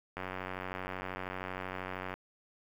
click train, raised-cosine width 0.5 ms, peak -23 dBFS, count 184, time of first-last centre 0.17-2.14 s, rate 92.9 Hz, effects 9-bit

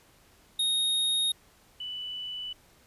square / sine tone pair in turn, 3729 / 2978 Hz, A#7 / F#7, 0 / +11 cents, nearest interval major third, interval 389 cents, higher first, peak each -25 / -34 dBFS, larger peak first, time 0.59-1.32 / 1.8-2.53 s, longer neither, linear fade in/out 5 ms, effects pink hiss -60 dBFS RMS until 2.86 s + resampled to 32000 Hz

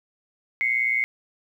sine tone pair together, 2078 / 2197 Hz, C7 / C#7, -12 / -16 cents, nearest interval minor second, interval 96 cents, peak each -23 dBFS, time 0.61-1.04 s, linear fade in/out 0 ms, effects 9-bit

